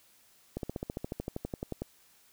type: slowing click train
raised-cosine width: 2 ms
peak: -21 dBFS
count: 17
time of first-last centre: 0.57-1.82 s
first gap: 62 ms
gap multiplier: 1.03
effects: white hiss -63 dBFS RMS until 2.32 s